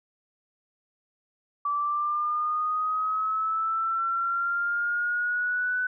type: linear sweep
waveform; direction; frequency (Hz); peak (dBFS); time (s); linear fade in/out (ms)
sine; up; 1155 to 1500; -24; 1.65-5.87; 5
effects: none